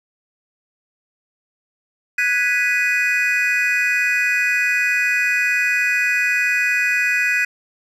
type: chord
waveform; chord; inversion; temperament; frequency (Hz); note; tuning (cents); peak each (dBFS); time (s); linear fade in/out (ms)
triangle; G# minor seventh; third; equal; 1480 / 1661.2 / 1975.5 / 2489; F#6 / G#6 / B6 / D#7; 0 / 0 / 0 / 0; -22 / -21 / -19 / -18; 2.18-7.45; 5
effects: none